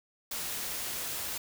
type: noise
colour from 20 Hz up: white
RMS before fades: -36 dBFS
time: 0.31-1.38 s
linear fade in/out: 5 ms
effects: none